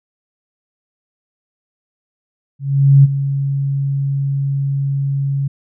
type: tone with ADSR envelope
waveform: sine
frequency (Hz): 138.59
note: C#3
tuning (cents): 0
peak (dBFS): -3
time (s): 2.59-5.48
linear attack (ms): 450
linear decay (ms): 26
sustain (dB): -12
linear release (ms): 8
effects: none